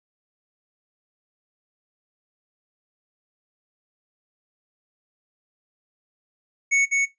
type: tone with echo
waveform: square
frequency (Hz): 2217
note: C#7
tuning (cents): 0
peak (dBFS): -17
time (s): 6.71-6.86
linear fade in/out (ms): 20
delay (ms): 200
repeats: 1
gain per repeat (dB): -2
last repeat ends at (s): 7.06
effects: noise-tail reverb RT60 0.2 s tail -20 dB re dry + resampled to 16000 Hz